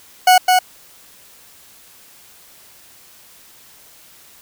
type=tone with echo; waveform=40% pulse; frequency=736 Hz; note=F#5; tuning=9 cents flat; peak=-6 dBFS; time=0.27-0.38 s; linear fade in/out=5 ms; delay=210 ms; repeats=1; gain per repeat=-3 dB; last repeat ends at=0.59 s; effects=white hiss -46 dBFS RMS until 4.41 s